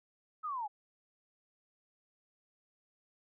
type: linear sweep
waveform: sine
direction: down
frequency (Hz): 1300 to 797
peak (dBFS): -35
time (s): 0.43-0.68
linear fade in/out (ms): 20
effects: none